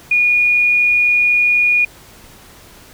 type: tone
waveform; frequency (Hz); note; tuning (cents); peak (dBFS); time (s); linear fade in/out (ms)
sine; 2444; D#7; -32; -10; 0.11-1.85; 5
effects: pink hiss -42 dBFS RMS until 2.93 s